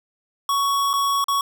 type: tone with dropouts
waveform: square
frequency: 1116 Hz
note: C#6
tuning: 11 cents sharp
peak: -19 dBFS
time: 0.49-1.41 s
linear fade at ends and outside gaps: 2 ms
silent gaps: 0.932-0.937 / 1.242-1.283 s
effects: none